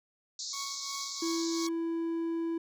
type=band-pass noise; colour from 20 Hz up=pink; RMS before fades=-39 dBFS; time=0.39-1.67 s; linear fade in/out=2 ms; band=3900 to 7200 Hz; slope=96 dB/octave
type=tone with tremolo; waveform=sawtooth; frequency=1108.7 Hz; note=C#6; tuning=in tune; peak=-34 dBFS; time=0.53-1.69 s; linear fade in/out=5 ms; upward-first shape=triangle; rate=2.9 Hz; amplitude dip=80%
type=tone; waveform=triangle; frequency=331.7 Hz; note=E4; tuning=11 cents sharp; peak=-28 dBFS; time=1.22-2.58 s; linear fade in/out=5 ms
effects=none